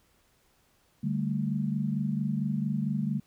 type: chord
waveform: sine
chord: D suspended fourth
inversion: none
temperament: just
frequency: 146.83 / 195.78 / 220.2 Hz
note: D3 / G3 / A3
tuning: 0 / -2 / +2 cents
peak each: -31 dBFS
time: 1.03-3.2 s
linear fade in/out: 10 ms
effects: pink hiss -67 dBFS RMS until 3.26 s